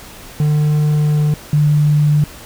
triangle / sine tone pair in turn, 150.1 / 148.81 Hz, D3 / D3, +38 / +23 cents, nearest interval unison, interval 15 cents, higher first, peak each -9 / -9 dBFS, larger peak neither, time 0.4-1.34 / 1.53-2.24 s, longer first, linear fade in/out 2 ms, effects pink hiss -36 dBFS RMS until 2.45 s

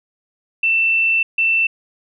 sine tone pair in turn, 2675 / 2675 Hz, E7 / E7, +25 / +25 cents, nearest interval unison, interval 0 cents, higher neither, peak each -13 dBFS, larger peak neither, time 0.63-1.23 / 1.38-1.67 s, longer first, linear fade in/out 5 ms, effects none

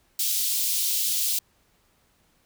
white high-pass noise, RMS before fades -25 dBFS, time 0.19-1.39 s, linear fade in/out 5 ms, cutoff 3200 Hz, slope 24 dB/octave, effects pink hiss -65 dBFS RMS until 2.45 s

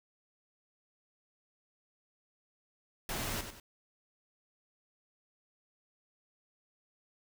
pink noise with echo, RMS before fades -37 dBFS, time 3.09-3.41 s, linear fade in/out 2 ms, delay 95 ms, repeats 2, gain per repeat -8 dB, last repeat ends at 3.6 s, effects none

